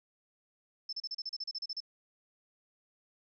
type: tone bursts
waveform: sine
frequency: 5274 Hz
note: E8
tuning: in tune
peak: -35 dBFS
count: 13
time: 0.89-1.804 s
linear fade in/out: 5 ms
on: 38 ms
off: 35 ms
effects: none

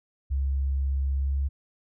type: tone with pitch glide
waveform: sine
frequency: 68.1 to 68.97 Hz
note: C#2 to C#2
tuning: -30 to -8 cents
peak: -23 dBFS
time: 0.3-1.49 s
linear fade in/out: 20 ms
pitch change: +22 cents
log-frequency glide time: 1.17-1.38 s
effects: none

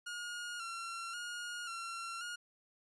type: tone with vibrato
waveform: sawtooth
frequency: 1396.9 Hz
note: F6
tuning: in tune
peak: -37 dBFS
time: 0.06-2.36 s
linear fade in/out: 10 ms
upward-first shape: square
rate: 0.93 Hz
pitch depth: 42 cents each way
effects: resampled to 24000 Hz

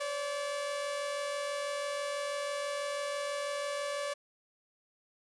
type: tone pair together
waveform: sawtooth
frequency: 530 / 576.1 Hz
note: C5 / D5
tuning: +22 / -33 cents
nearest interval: minor second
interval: 145 cents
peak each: -39 / -30 dBFS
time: 0-4.14 s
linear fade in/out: 10 ms
effects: resampled to 24000 Hz

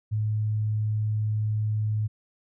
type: tone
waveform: sine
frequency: 107.3 Hz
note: A2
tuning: 43 cents flat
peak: -23 dBFS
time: 0.11-2.08 s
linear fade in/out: 20 ms
effects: none

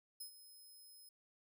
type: tone with ADSR envelope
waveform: 10% pulse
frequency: 5130 Hz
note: E8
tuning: 48 cents flat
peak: -39 dBFS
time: 0.2-1.09 s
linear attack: 8 ms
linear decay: 96 ms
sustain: -13 dB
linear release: 3 ms
effects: none

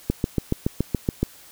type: click train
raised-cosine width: 3 ms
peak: -7 dBFS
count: 9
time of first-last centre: 0.1-1.23 s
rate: 7.08 Hz
effects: white hiss -48 dBFS RMS until 1.51 s

